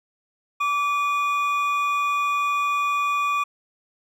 triangle tone pair together, 1156.7 / 2451 Hz, D6 / D#7, -27 / -27 cents, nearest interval octave + minor second, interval 1300 cents, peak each -19 / -26 dBFS, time 0.6-3.44 s, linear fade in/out 10 ms, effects none

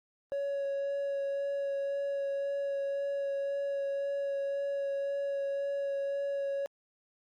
triangle tone with vibrato, 558 Hz, C#5, 11 cents sharp, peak -28 dBFS, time 0.32-6.66 s, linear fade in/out 0 ms, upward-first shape sine, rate 1.9 Hz, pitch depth 10 cents each way, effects tanh soft clip ceiling -24 dBFS + Opus 32 kbps

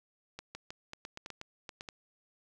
clicks, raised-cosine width 0.2 ms, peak -25 dBFS, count 12, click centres 0.39 / 0.55 / 0.705 / 0.934 / 1.051 / 1.174 / 1.261 / 1.303 / 1.414 / 1.692 / 1.809 / 1.888 s, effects none

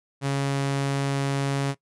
sawtooth tone, 138.59 Hz, C#3, in tune, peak -19 dBFS, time 0.21-1.75 s, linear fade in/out 50 ms, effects noise-tail reverb RT60 0.1 s tail -19 dB re dry + resampled to 24000 Hz

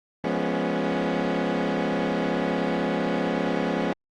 20% pulse chord, C# dominant seventh, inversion first, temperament equal with one note detuned, 174.61 / 210.3 / 246.9 / 277.2 Hz, E#3 / G#3 / B3 / C#4, 0 / +22 / 0 / 0 cents, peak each -24 dBFS, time 0.24-3.93 s, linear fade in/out 2 ms, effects low-pass 3000 Hz 12 dB/octave + Opus 24 kbps

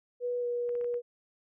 sine tone with pitch glide, 488.7 to 482.3 Hz, B4 to B4, -18 to -41 cents, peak -29 dBFS, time 0.2-1.02 s, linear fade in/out 50 ms, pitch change -23 cents, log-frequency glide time 0.4-0.46 s
clicks, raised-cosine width 0.5 ms, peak -37 dBFS, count 5, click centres 0.692 / 0.753 / 0.812 / 0.844 / 0.942 s
effects none

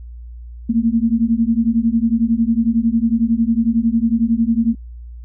sine beating tone pair, 223.8 / 234.8 Hz, A3 / A#3, +30 / +13 cents, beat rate 11 Hz, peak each -16 dBFS, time 0.69-4.75 s, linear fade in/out 10 ms, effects added 59 Hz sine -31 dBFS peak until 5.24 s

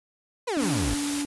30% pulse exponential sweep, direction down, 524 to 43.94 Hz, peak -23 dBFS, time 0.47-0.95 s, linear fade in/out 10 ms
white noise, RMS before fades -31 dBFS, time 0.57-1.26 s, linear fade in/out 50 ms
triangle tone with vibrato, 287.4 Hz, D4, 37 cents flat, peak -25 dBFS, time 0.57-1.25 s, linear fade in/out 0 ms, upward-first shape square, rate 16 Hz, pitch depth 8 cents each way
effects resampled to 24000 Hz

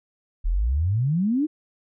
sine exponential sweep, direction up, 36.71 to 322 Hz, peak -19 dBFS, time 0.44-1.47 s, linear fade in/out 20 ms, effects none

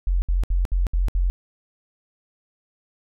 sine tone bursts, 44.48 Hz, F1, 32 cents sharp, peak -17 dBFS, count 6, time 0.07-1.3 s, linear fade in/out 0 ms, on 150 ms, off 66 ms, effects none

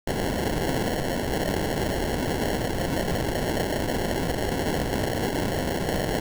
blue noise with sample-and-hold, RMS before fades -26 dBFS, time 0.07-6.2 s, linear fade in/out 5 ms, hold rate 1225 Hz, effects none

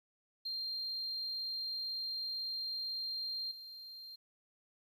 triangle tone with level steps, 4186 Hz, C8, in tune, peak -34 / -46 dBFS, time 0.45-4.16 s, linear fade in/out 10 ms, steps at 3.51 s, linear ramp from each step 5 ms, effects tanh soft clip ceiling -34 dBFS + 12-bit

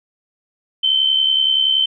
sine tone with amplitude modulation, 3088 Hz, G7, 27 cents flat, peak -10 dBFS, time 0.83-1.86 s, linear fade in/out 10 ms, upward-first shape sine, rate 70.6 Hz, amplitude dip 60%, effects none

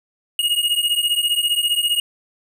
square beating tone pair, 2863 / 2878 Hz, F7 / F#7, +42 / -49 cents, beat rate 15 Hz, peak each -21 / -20 dBFS, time 0.39-2 s, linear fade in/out 2 ms, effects none

